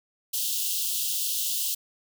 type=high-pass noise; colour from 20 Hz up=white; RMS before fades=-28 dBFS; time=0.33-1.75 s; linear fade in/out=10 ms; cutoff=2800 Hz; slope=96 dB/octave; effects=none